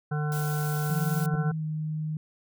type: harmonic tone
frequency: 150 Hz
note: D3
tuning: 37 cents sharp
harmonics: 1 / 3 / 5 / 7 / 9 / 10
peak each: -26 / -38 / -38 / -46 / -41 / -40 dBFS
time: 0.11-1.52 s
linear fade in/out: 10 ms
type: noise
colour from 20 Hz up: blue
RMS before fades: -39 dBFS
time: 0.32-1.26 s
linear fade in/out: 0 ms
type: tone with pitch glide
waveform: sine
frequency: 170 to 154.99 Hz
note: F3 to D#3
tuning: -46 to -6 cents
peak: -28 dBFS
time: 0.9-2.17 s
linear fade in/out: 2 ms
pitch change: -160 cents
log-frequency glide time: 1.24-1.65 s
type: clicks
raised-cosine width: 2 ms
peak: -27 dBFS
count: 2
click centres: 1.34 / 1.351 s
effects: none